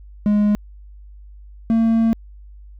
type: tone pair in turn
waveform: triangle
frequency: 207.9 / 226.5 Hz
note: G#3 / A#3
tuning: +2 / -50 cents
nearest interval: minor second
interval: 148 cents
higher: second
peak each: -11 dBFS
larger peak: neither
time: 0.26-0.55 / 1.7-2.13 s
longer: second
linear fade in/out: 0 ms
effects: added 50 Hz sine -38 dBFS peak until 2.79 s